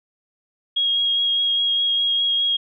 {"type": "tone with vibrato", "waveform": "sine", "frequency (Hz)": 3281, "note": "G#7", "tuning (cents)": -22, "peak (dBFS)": -17, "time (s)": [0.76, 2.57], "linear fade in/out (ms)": 10, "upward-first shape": "sine", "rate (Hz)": 4.9, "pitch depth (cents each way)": 12, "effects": []}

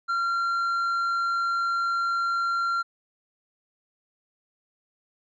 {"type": "tone with tanh clipping", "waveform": "triangle", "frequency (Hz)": 1376, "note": "F6", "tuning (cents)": -26, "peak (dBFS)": -24, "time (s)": [0.08, 2.83], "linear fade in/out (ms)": 20, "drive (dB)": 9, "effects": []}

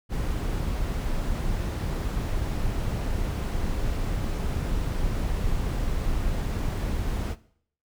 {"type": "noise", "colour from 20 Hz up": "brown", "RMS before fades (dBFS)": -27, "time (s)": [0.09, 7.36], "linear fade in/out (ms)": 50, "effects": ["noise-tail reverb RT60 0.6 s tail -18 dB re dry"]}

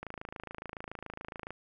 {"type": "click train", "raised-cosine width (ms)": 0.5, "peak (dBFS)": -25, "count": 41, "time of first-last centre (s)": [0.03, 1.506], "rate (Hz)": 27.1, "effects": []}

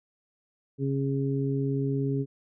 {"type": "harmonic tone", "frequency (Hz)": 137.2, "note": "C#3", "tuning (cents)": -17, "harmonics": [1, 2, 3], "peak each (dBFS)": [-27, -30, -32], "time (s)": [0.78, 2.26], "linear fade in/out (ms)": 50, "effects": []}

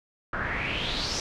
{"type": "noise with low-pass filter sweep", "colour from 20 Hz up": "pink", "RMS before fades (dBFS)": -30, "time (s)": [0.33, 1.2], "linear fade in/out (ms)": 2, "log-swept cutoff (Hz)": [1400, 5900], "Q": 5, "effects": []}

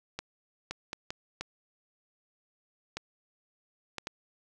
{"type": "clicks", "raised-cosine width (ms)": 0.2, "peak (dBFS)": -18, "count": 8, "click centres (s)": [0.19, 0.71, 0.931, 1.105, 1.41, 2.97, 3.983, 4.071], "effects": []}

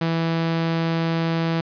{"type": "tone", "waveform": "sawtooth", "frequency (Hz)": 164.81, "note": "E3", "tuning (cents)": 0, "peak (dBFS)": -16, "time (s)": [0.01, 1.61], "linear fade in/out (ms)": 5, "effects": ["resampled to 11025 Hz", "9-bit"]}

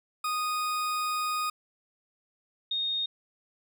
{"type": "tone pair in turn", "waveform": ["40% pulse", "sine"], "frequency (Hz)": [1240, 3703], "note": ["D#6", "A#7"], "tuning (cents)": [-6, -12], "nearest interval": "octave + perfect fifth", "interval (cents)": 1894, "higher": "second", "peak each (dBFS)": -27, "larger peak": "neither", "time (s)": [[0.24, 1.5], [2.71, 3.06]], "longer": "first", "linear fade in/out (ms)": 5, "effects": []}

